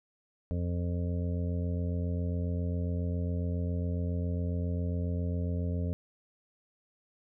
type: harmonic tone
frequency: 87.31 Hz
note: F2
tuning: in tune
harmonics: 1 / 2 / 3 / 5 / 6 / 7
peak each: -30 / -36 / -40 / -44 / -46 / -47 dBFS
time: 0.51-5.93 s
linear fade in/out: 0 ms
effects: none